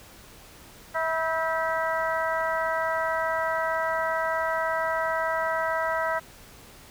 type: harmonic tone with a mistuned harmonic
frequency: 324.5 Hz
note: E4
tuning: 27 cents flat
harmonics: 2 / 3 / 4 / 5 / 6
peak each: -28 / -30 / -31 / -32 / -33 dBFS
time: 0.94-6.2 s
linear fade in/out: 20 ms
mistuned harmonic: 5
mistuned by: -52 cents
effects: pink hiss -49 dBFS RMS until 6.9 s